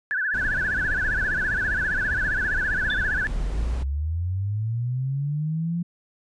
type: tone with vibrato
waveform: sine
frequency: 1609 Hz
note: G6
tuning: 45 cents sharp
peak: -22 dBFS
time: 0.11-3.27 s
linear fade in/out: 0 ms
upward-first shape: sine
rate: 15 Hz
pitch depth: 150 cents each way
type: noise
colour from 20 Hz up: brown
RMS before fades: -31 dBFS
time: 0.33-3.84 s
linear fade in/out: 20 ms
type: tone with exponential decay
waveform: sine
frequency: 3526 Hz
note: A7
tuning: 3 cents sharp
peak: -25 dBFS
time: 2.9-3.08 s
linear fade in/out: 1 ms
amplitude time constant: 37 ms
type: linear sweep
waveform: sine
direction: up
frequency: 36.9 to 174.61 Hz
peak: -23 dBFS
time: 3.3-5.83 s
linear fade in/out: 10 ms
effects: resampled to 22050 Hz